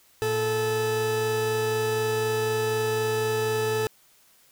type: tone pair together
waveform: 40% pulse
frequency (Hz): 114.83 / 435.3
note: A#2 / A4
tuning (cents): -26 / -19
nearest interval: octave + major seventh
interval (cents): 2307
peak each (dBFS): -31 / -23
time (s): 0.22-3.87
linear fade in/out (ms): 0
effects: white hiss -59 dBFS RMS until 4.51 s